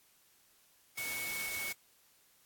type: tone in noise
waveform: sine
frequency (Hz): 2217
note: C#7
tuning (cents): 0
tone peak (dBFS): -38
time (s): 0.97-1.73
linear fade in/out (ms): 10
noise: white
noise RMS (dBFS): -41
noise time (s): 0.97-1.73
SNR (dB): 0
effects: white hiss -67 dBFS RMS until 2.45 s + AAC 64 kbps